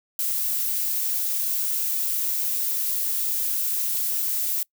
violet noise, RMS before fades -25 dBFS, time 0.19-4.63 s, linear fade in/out 2 ms, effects noise-tail reverb RT60 0.1 s tail -25 dB re dry

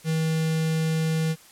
square tone with notch filter, 160 Hz, D#3, 49 cents sharp, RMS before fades -24 dBFS, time 0.04-1.36 s, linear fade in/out 50 ms, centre 960 Hz, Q 1.1, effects white hiss -51 dBFS RMS until 1.51 s + low-pass 12000 Hz 12 dB/octave

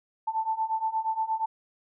sine beating tone pair, 880 / 888.5 Hz, A5 / A5, 0 / +17 cents, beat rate 8.5 Hz, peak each -30 / -28 dBFS, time 0.27-1.46 s, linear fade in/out 10 ms, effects none

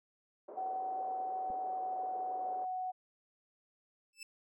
pink band-pass noise, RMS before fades -49 dBFS, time 0.48-2.65 s, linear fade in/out 5 ms, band 430 to 740 Hz, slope 24 dB/octave
sine tone with pitch glide, 755 to 741.2 Hz, F#5 to F#5, +35 to +3 cents, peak -35 dBFS, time 0.56-2.92 s, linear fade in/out 20 ms, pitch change -32 cents, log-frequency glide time 0.96-2.75 s
clicks, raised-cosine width 2 ms, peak -39 dBFS, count 2, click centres 1.501 / 1.505 s
20% pulse tone with exponential growth, 2637 Hz, E7, in tune, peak -36 dBFS, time 4.13-4.23 s, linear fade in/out 2 ms, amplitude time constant 21 ms
effects none

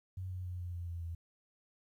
sine tone with pitch steps, 93 / 91.4 / 89.83 / 88.29 / 86.77 / 85.28 / 83.82 Hz, F#2 / F#2 / F2 / F2 / F2 / F2 / E2, +9 / -21 / +49 / +19 / -11 / -41 / +29 cents, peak -38 dBFS, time 0.17-1.15 s, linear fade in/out 5 ms, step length 140 ms, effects 12-bit

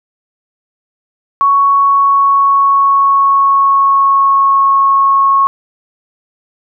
sine tone with pitch glide, 1113 to 1097 Hz, C#6 to C#6, +7 to -18 cents, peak -6 dBFS, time 1.41-5.47 s, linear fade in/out 0 ms, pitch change -25 cents, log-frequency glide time 1.66-4.7 s, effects none

